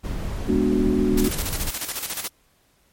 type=noise; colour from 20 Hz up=brown; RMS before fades=-27 dBFS; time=0.03-1.71 s; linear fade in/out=20 ms
type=chord; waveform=sine; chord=G# half-diminished seventh; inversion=none; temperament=equal; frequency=207.7 / 246.9 / 293.7 / 370 Hz; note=G#3 / B3 / D4 / F#4; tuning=0 / 0 / 0 / 0 cents; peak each=-23 dBFS; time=0.48-1.29 s; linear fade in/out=5 ms
type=noise with tremolo; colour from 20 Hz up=white; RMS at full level=-27 dBFS; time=1.17-2.28 s; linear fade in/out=10 ms; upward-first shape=square; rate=14 Hz; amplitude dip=60%
effects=pink hiss -62 dBFS RMS until 2.92 s + MP3 64 kbps